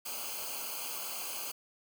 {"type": "noise with comb filter", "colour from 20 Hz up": "white", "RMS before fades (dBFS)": -39, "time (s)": [0.05, 1.52], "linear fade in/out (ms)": 10, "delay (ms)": 0.54, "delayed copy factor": -1, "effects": []}